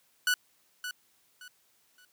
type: tone with echo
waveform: sawtooth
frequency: 1480 Hz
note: F#6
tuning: in tune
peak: -20 dBFS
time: 0.27-0.34 s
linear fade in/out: 2 ms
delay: 570 ms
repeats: 3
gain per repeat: -11 dB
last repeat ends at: 2.05 s
effects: white hiss -68 dBFS RMS until 2.12 s + high-pass 80 Hz 12 dB/octave